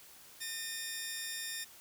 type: tone pair together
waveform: 10% pulse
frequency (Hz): 1820 / 2462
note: A#6 / D#7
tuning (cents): -42 / -19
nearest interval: perfect fourth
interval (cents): 523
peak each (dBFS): -30 / -36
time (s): 0.4-1.65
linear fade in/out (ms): 20
effects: white hiss -56 dBFS RMS until 1.8 s